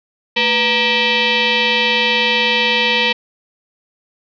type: tone with frequency modulation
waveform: sine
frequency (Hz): 220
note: A3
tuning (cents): 0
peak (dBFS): -12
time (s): 0.36-3.13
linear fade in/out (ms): 10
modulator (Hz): 712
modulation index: 5
effects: none